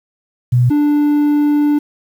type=tone pair in turn; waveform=sine / triangle; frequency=123.1 / 294.1 Hz; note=B2 / D4; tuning=-5 / +3 cents; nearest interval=octave + minor third; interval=1508 cents; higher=second; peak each=-8 dBFS; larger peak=neither; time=0.52-0.7 / 0.7-1.79 s; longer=second; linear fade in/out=10 ms; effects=7-bit